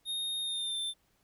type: tone with pitch glide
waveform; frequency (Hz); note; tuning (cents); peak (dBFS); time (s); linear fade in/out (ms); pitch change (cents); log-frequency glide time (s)
square; 3702 to 3561; A#7 to A7; -13 to +20; -33; 0.05-0.94; 50; -67; 0.41-0.79
effects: pink hiss -72 dBFS RMS until 1.23 s